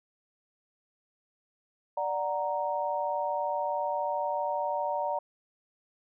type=chord; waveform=sine; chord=D augmented; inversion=none; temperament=equal; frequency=587.3 / 740 / 932.3 Hz; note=D5 / F#5 / A#5; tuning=0 / 0 / 0 cents; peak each=-32 / -34 / -31 dBFS; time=1.97-5.19 s; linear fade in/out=5 ms; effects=none